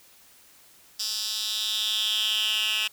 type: tone with high-pass filter sweep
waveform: 10% pulse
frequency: 215.9 Hz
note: A3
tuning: 33 cents flat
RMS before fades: -27 dBFS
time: 0.99-2.88 s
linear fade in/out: 10 ms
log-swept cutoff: 4700 to 2600 Hz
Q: 5
effects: white hiss -55 dBFS RMS until 2.92 s